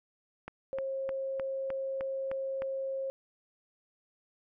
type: click train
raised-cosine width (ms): 0.5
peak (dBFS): -25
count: 8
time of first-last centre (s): 0.48-2.621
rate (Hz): 3.27
type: tone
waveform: sine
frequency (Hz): 537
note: C5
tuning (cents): +45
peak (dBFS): -32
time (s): 0.73-3.1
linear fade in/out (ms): 0
effects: none